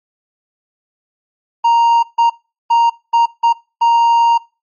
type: tone bursts at uneven times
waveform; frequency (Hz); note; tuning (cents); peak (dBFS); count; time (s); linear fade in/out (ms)
triangle; 932.3; A#5; 0; -6; 6; 1.64-2.03 / 2.18-2.3 / 2.7-2.9 / 3.13-3.26 / 3.43-3.53 / 3.81-4.38; 10
effects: noise-tail reverb RT60 0.3 s tail -23 dB re dry + MP3 32 kbps